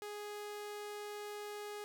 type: tone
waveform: sawtooth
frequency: 415.3 Hz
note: G#4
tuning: in tune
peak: -39 dBFS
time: 0.02-1.84 s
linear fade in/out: 0 ms
effects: none